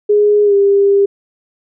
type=tone with pitch glide; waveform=sine; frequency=415.4 to 399.2 Hz; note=G#4 to G4; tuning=0 to +32 cents; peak=-7 dBFS; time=0.09-1.06 s; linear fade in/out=10 ms; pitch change=-68 cents; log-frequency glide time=0.44-0.54 s; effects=none